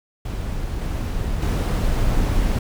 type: noise with level steps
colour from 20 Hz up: brown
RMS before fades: -26 / -24 / -19 dBFS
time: 0.25-2.59 s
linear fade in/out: 5 ms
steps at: 0.81 / 1.42 s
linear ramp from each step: 5 ms
effects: none